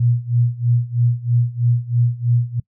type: tone with tremolo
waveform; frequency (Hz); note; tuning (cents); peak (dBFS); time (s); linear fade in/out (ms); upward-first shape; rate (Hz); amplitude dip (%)
sine; 120; B2; -49; -11; 0-2.6; 5; sine; 3.1; 90
effects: noise-tail reverb RT60 0.1 s tail -24 dB re dry